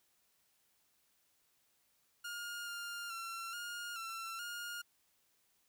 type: tone with pitch steps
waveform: sawtooth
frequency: 1419 / 1404 / 1357 / 1421 / 1347 / 1421 Hz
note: F6 / F6 / E6 / F6 / E6 / F6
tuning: +27 / +9 / +50 / +30 / +37 / +30 cents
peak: -38 dBFS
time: 2.24-4.82 s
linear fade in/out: 10 ms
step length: 430 ms
effects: white hiss -75 dBFS RMS until 5.68 s